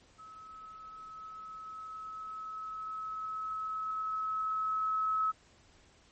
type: tone with level ramp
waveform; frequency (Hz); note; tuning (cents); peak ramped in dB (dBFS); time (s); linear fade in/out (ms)
sine; 1290; E6; -38; -48 to -27; 0.18-5.32; 20
effects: pink hiss -63 dBFS RMS until 6.11 s + MP3 32 kbps